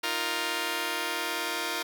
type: chord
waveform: 5% pulse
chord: Eb suspended second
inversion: none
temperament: just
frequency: 311.1 / 350 / 466.7 Hz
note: Eb4 / F4 / Bb4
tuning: 0 / +4 / +2 cents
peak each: -24 / -21 / -22 dBFS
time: 0.03-1.83 s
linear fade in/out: 10 ms
effects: none